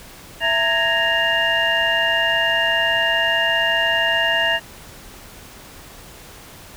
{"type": "tone cluster", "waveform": "sine", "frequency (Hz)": [663, 918, 1669, 1854, 2809], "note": ["E5", "A#5", "G#6", "A#6", "F7"], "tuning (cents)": [10, -27, 8, -10, 9], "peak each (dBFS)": [-23, -26, -22, -20, -20], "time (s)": [0.4, 4.6], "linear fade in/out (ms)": 50, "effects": ["tanh soft clip ceiling -7 dBFS", "pink hiss -41 dBFS RMS until 6.76 s"]}